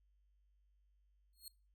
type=tone with exponential growth; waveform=15% pulse; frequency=4281 Hz; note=C8; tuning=39 cents sharp; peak=-39 dBFS; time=1.33-1.48 s; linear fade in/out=2 ms; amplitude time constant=32 ms; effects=noise-tail reverb RT60 0.3 s tail -23 dB re dry + added 50 Hz sine -70 dBFS peak until 1.74 s